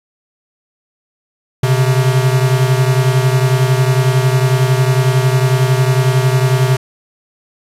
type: beating tone pair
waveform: square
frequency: 127.5 / 138.5 Hz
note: C3 / C#3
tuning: -44 / -1 cents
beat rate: 11 Hz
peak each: -12 / -16 dBFS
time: 1.63-6.77 s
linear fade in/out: 5 ms
effects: resampled to 32000 Hz